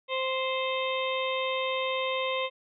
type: harmonic tone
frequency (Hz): 523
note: C5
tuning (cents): -1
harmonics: 1 / 2 / 4 / 5 / 6 / 7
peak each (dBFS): -30 / -33 / -36 / -37 / -38 / -38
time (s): 0.08-2.5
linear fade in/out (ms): 50
effects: none